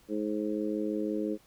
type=harmonic tone; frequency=105.9 Hz; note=G#2; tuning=34 cents sharp; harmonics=2 / 3 / 4 / 5; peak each=-35 / -32 / -35 / -38 dBFS; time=0.08-1.38 s; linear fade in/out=50 ms; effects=pink hiss -62 dBFS RMS until 1.46 s